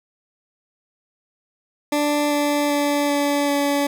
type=tone with pitch steps; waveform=20% pulse; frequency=293.7 / 291.5 / 289.3 / 287.2 / 285 Hz; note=D4 / D4 / D4 / D4 / C#4; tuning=0 / -13 / -26 / -39 / +48 cents; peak=-13 dBFS; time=1.92-3.87 s; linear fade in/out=5 ms; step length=390 ms; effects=none